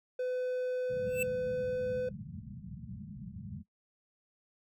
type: tone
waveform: triangle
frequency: 504 Hz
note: B4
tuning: 35 cents sharp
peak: -29 dBFS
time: 0.19-2.09 s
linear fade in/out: 5 ms
type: low-pass noise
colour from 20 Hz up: white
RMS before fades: -43 dBFS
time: 0.89-3.63 s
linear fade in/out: 20 ms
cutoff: 220 Hz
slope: 96 dB/octave
type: tone with exponential growth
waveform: square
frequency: 2647 Hz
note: E7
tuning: 7 cents sharp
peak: -29 dBFS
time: 1.06-1.23 s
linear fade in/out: 5 ms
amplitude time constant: 35 ms
effects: noise-tail reverb RT60 0.1 s tail -19 dB re dry + high-pass 80 Hz 12 dB/octave